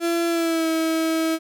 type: tone with pitch glide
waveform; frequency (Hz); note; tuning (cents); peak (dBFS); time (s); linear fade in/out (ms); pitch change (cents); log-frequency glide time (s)
35% pulse; 338.2 to 322.9; E4 to E4; +44 to -36; -18; 0-1.39; 50; -80; 0.28-0.68
effects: none